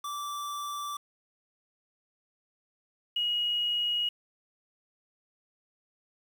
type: tone pair in turn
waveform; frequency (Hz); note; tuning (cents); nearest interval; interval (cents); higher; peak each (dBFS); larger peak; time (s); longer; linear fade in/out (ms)
square / sine; 1166 / 2894; D6 / F#7; -13 / -39; octave + major third; 1574; second; -34 / -26; second; 0.04-0.97 / 3.16-4.09; neither; 5
effects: 9-bit